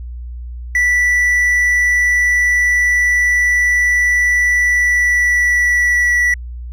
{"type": "tone with pitch glide", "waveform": "triangle", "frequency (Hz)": [1965, 1950.3], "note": ["B6", "B6"], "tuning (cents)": [-9, -22], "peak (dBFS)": -9, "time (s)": [0.75, 6.34], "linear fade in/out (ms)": 2, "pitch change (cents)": -13, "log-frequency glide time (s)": [4.61, 6.12], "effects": ["added 60 Hz sine -25 dBFS peak until 6.72 s"]}